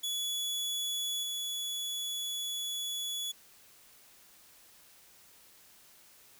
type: tone with level steps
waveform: sawtooth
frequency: 3400 Hz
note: G#7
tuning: 40 cents sharp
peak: -29 / -31 dBFS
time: 0.03-3.32 s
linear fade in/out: 10 ms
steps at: 1.23 s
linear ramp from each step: 2 ms
effects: white hiss -59 dBFS RMS until 6.39 s